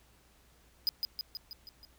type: tone with echo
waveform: square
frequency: 4978 Hz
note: D#8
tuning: in tune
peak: -26 dBFS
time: 0.87-0.89 s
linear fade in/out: 0 ms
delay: 160 ms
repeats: 6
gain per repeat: -4 dB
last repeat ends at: 1.85 s
effects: added 60 Hz sine -65 dBFS peak until 1.98 s + pink hiss -65 dBFS RMS until 1.98 s